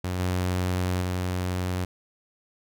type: tone with level steps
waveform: sawtooth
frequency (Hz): 91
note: F#2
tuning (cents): -28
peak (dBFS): -23 / -20 / -22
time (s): 0.04-1.85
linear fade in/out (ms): 5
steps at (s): 0.19 / 1.01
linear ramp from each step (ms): 10
effects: none